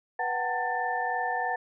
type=tone cluster; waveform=sine; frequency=490.7 / 740 / 783 / 900 / 1777 Hz; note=B4 / F#5 / G5 / A5 / A6; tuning=-11 / 0 / -2 / +39 / +17 cents; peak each=-37 / -30 / -38 / -33 / -32 dBFS; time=0.19-1.56 s; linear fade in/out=5 ms; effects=none